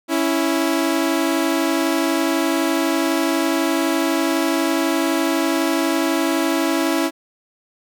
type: tone pair together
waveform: sawtooth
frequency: 277.6 / 329.6 Hz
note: C#4 / E4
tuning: +3 / 0 cents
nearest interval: minor third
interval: 297 cents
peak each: -17 / -15 dBFS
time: 0.08-7.11 s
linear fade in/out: 50 ms
effects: none